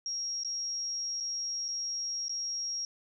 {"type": "tone with dropouts", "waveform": "sine", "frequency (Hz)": 5600, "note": "F8", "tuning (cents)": 4, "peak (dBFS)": -32, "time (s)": [0.06, 2.85], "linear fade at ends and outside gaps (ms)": 1, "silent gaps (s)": [[0.435, 0.447], [1.202, 1.206], [1.682, 1.686], [2.283, 2.294]], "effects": []}